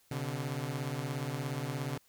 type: beating tone pair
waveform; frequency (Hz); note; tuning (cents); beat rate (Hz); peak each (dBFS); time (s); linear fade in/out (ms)
sawtooth; 127.5 / 144.5; C3 / D3; -44 / -28; 17; -33 / -33; 0.11-1.98; 5
effects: white hiss -67 dBFS RMS until 2.08 s